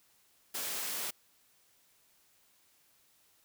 white high-pass noise, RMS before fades -37 dBFS, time 0.54-1.11 s, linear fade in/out 10 ms, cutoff 210 Hz, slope 12 dB/octave, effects white hiss -68 dBFS RMS until 3.44 s

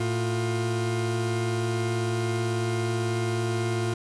40% pulse tone pair together, 112 / 354.3 Hz, A2 / F4, +31 / +25 cents, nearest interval octave + minor sixth, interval 1994 cents, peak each -26 / -28 dBFS, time 0-3.94 s, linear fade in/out 5 ms, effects resampled to 24000 Hz + 8-bit

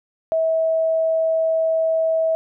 sine tone, 647 Hz, E5, 32 cents flat, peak -16 dBFS, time 0.32-2.35 s, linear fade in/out 0 ms, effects none

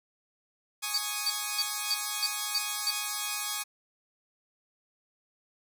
5% pulse chord, Ab suspended fourth, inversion none, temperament equal, 830.6 / 1108.7 / 1244.5 Hz, Ab5 / Db6 / Eb6, 0 / 0 / 0 cents, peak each -24 dBFS, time 0.82-3.64 s, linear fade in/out 20 ms
sine tone bursts, 4589 Hz, D8, 41 cents flat, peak -25 dBFS, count 7, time 0.94-2.907 s, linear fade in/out 5 ms, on 41 ms, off 280 ms
effects none

